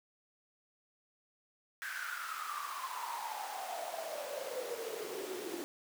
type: noise with high-pass filter sweep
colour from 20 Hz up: pink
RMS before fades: -41 dBFS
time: 1.82-5.64 s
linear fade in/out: 0 ms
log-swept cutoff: 1600 to 330 Hz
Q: 10
effects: none